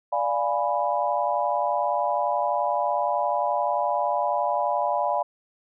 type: chord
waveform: sine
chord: D diminished seventh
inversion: none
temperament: equal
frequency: 587.3 / 698.5 / 830.6 / 987.8 Hz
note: D5 / F5 / Ab5 / Cb6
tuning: 0 / 0 / 0 / 0 cents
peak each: -27 dBFS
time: 0.12-5.23 s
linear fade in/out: 10 ms
effects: none